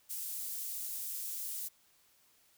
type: high-pass noise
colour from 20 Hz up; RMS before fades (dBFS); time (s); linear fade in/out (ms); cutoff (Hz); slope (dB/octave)
pink; -40; 0.09-1.69; 20; 11000; 12
effects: white hiss -68 dBFS RMS until 2.57 s